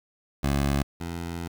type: tone pair in turn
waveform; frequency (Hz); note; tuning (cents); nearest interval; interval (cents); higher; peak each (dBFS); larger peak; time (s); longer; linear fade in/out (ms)
15% pulse; 70 / 85; C#2 / F2; +18 / -46; minor third; 336; second; -16 / -25; first; 0.43-0.83 / 1-1.48; second; 10
effects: 9-bit